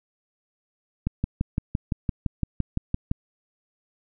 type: click train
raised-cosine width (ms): 5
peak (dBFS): -11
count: 13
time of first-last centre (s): 1.07-3.114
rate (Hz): 5.87
effects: none